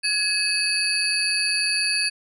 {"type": "tone cluster", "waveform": "sine", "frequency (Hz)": [1681, 2570, 4428, 4606, 9930], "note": ["G#6", "E7", "C#8", "D8", "D#9"], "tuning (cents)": [20, -45, -3, -34, -5], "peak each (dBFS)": [-30, -25, -28, -24, -29], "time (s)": [0.03, 2.1], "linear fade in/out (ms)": 20, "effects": []}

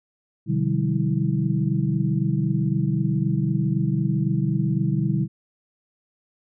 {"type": "tone cluster", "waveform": "sine", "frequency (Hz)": [126.9, 150.8, 178.6, 196.7, 323.3], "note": ["B2", "D3", "F3", "G3", "E4"], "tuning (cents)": [47, 46, 39, 6, -34], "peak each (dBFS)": [-25, -23, -28, -26, -31], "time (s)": [0.46, 5.28], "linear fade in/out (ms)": 50, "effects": []}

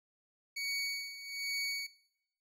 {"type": "tone with tremolo", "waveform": "25% pulse", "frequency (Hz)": 2243, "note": "C#7", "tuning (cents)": 20, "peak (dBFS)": -29, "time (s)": [0.56, 1.87], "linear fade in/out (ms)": 10, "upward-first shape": "sine", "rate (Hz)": 1.2, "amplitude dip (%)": 75, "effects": ["noise-tail reverb RT60 0.7 s tail -17 dB re dry", "low-pass 12000 Hz 12 dB/octave"]}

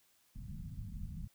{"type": "low-pass noise", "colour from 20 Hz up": "pink", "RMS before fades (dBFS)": -44, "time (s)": [0.35, 1.28], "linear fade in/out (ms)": 10, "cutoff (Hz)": 210, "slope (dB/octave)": 48, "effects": ["white hiss -71 dBFS RMS until 1.34 s"]}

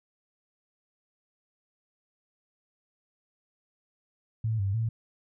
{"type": "tone with pitch steps", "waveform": "sine", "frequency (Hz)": [111.2, 98.1, 113.2], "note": ["A2", "G2", "A2"], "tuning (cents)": [19, 2, 50], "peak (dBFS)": -25, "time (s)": [4.44, 4.89], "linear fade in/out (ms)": 5, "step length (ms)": 150, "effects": []}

